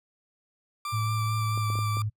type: tone with vibrato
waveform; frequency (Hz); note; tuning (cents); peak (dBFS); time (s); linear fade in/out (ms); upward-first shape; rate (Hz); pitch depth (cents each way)
40% pulse; 1174.7; D6; 0; -30; 0.85-2.02; 2; sine; 4.5; 16
type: tone with pitch glide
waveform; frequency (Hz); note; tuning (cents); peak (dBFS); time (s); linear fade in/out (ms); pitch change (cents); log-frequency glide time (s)
sine; 109.3 to 106.5; A2 to G#2; -11 to +44; -26; 0.92-2.1; 20; -45; 1.44-1.7
type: clicks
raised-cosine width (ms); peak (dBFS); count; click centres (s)
2; -26; 5; 1.576 / 1.702 / 1.755 / 1.789 / 1.97
effects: noise-tail reverb RT60 0.1 s tail -26 dB re dry